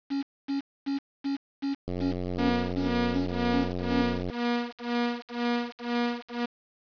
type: tone bursts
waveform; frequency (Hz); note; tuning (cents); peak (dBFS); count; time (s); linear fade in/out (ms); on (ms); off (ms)
triangle; 277.2; C#4; 0; -24; 11; 0.1-4.03; 20; 130; 250
type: click train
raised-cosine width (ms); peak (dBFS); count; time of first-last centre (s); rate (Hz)
2; -20; 218; 1.88-4.299; 89.7
type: tone with tremolo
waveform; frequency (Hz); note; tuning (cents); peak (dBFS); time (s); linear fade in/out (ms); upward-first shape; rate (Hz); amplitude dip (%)
sawtooth; 239.5; A#3; +47; -20; 2.38-6.46; 10; sine; 2; 95
effects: resampled to 11025 Hz + 7-bit